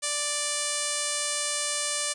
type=tone with low-pass filter; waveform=5% pulse; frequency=587.3 Hz; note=D5; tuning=in tune; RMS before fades=-29 dBFS; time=0.02-2.14 s; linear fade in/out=20 ms; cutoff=9200 Hz; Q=5.1; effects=none